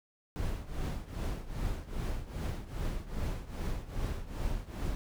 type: noise with tremolo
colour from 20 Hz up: brown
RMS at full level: -32 dBFS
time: 0.36-4.95 s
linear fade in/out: 0 ms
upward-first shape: triangle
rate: 2.5 Hz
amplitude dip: 85%
effects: none